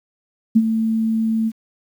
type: tone with ADSR envelope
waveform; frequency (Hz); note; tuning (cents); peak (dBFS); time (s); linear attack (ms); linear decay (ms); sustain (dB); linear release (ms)
sine; 223; A3; +23; -7; 0.55-1.52; 15; 49; -9; 45
effects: 8-bit